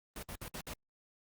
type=noise bursts; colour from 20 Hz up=pink; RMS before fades=-43 dBFS; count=5; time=0.16-0.736 s; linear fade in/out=2 ms; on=68 ms; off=59 ms; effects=Opus 32 kbps